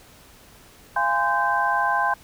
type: tone cluster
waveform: sine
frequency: 686 / 820 / 1031 / 1557 Hz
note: F5 / G#5 / C6 / G6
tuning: -31 / -22 / -26 / -12 cents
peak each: -28 / -24 / -23 / -24 dBFS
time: 0.96-2.14 s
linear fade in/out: 5 ms
effects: pink hiss -50 dBFS RMS until 2.23 s